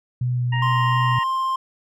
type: tone with vibrato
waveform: sine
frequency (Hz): 123.47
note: B2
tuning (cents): 0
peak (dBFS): -19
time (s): 0.21-1.19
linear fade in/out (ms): 5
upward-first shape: sine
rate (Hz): 2.8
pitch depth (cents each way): 12
type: harmonic tone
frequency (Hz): 936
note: A#5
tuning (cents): +7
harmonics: 1 / 2 / 3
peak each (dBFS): -28 / -27 / -32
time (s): 0.52-1.24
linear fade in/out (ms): 10
type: tone with pitch glide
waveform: triangle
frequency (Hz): 1046.5 to 1052.6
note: C6 to C6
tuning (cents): 0 to +10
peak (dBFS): -18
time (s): 0.62-1.56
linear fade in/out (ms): 5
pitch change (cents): +10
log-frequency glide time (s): 0.81-1.28
effects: none